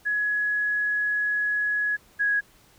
sine tone pair in turn, 1682 / 1661.7 Hz, G#6 / G#6, +22 / +1 cents, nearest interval unison, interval 21 cents, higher first, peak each -22 / -20 dBFS, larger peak second, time 0.05-1.97 / 2.19-2.41 s, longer first, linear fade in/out 20 ms, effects pink hiss -57 dBFS RMS until 2.78 s

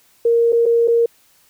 sine tone with dropouts, 466.2 Hz, A#4, in tune, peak -11 dBFS, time 0.25-1.06 s, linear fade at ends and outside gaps 5 ms, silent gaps 0.523-0.528 / 0.657-0.661 / 0.876-0.881 s, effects white hiss -55 dBFS RMS until 1.49 s

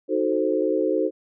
sine chord, D# diminished seventh, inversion none, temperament equal, 311.1 / 370 / 440 / 523.3 Hz, D#4 / F#4 / A4 / C5, 0 / 0 / 0 / 0 cents, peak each -25 dBFS, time 0.08-1.11 s, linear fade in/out 50 ms, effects none

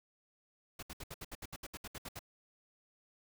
pink noise bursts, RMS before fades -45 dBFS, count 14, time 0.79-2.192 s, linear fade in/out 5 ms, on 37 ms, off 68 ms, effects none

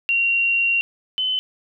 sine tone pair in turn, 2754 / 3037 Hz, F7 / F#7, -25 / +44 cents, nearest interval major second, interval 169 cents, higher second, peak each -16 / -19 dBFS, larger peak first, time 0.09-0.81 / 1.18-1.39 s, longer first, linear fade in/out 0 ms, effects none

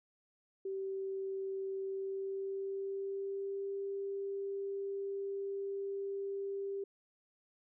sine tone with pitch glide, 386.6 to 395.2 Hz, G4 to G4, -24 to +14 cents, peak -36 dBFS, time 0.65-6.84 s, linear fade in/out 5 ms, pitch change +38 cents, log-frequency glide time 1.8-3.73 s, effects none

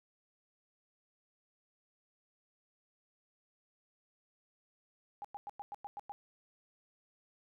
sine tone bursts, 816 Hz, G#5, 31 cents flat, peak -40 dBFS, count 8, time 5.22-6.12 s, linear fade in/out 0 ms, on 25 ms, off 100 ms, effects none

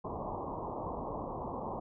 white low-pass noise, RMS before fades -39 dBFS, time 0.04-1.8 s, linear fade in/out 10 ms, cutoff 1100 Hz, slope 96 dB/octave, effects none

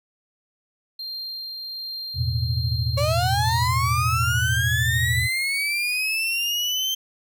triangle tone with tremolo, 4186 Hz, C8, in tune, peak -28 dBFS, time 0.99-3.68 s, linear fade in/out 5 ms, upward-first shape triangle, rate 1.3 Hz, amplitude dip 25%
sine chord, E suspended fourth, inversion none, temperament equal, 82.41 / 110 / 123.47 Hz, E2 / A2 / B2, 0 / 0 / 0 cents, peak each -26 / -26 / -25 dBFS, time 2.14-5.29 s, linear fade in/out 50 ms
35% pulse linear sweep, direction up, 553 to 3136 Hz, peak -20 dBFS, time 2.97-6.95 s, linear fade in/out 10 ms
effects none

